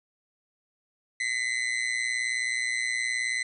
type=tone with amplitude modulation; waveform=40% pulse; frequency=2026 Hz; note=B6; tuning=44 cents sharp; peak=-22 dBFS; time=1.2-3.43 s; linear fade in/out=5 ms; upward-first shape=sine; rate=119 Hz; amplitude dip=80%; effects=resampled to 24000 Hz